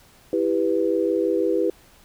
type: chord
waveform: sine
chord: E minor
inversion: none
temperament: just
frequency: 329.6 / 395.6 / 494.4 Hz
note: E4 / G4 / B4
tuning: 0 / +16 / +2 cents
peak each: -23 dBFS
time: 0.33-1.7 s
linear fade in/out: 2 ms
effects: pink hiss -53 dBFS RMS until 2.04 s